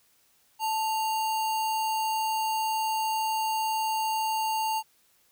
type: tone with sample-and-hold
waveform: sine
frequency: 881 Hz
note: A5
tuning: 2 cents sharp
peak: -25 dBFS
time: 0.59-4.83 s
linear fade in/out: 50 ms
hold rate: 3675 Hz
effects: white hiss -65 dBFS RMS until 5.31 s